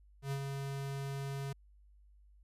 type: tone with ADSR envelope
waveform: square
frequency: 138.1 Hz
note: C#3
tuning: 6 cents flat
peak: -34 dBFS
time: 0.22-1.53 s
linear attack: 96 ms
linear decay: 70 ms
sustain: -4 dB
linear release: 8 ms
effects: added 50 Hz sine -59 dBFS peak until 2.43 s + resampled to 32000 Hz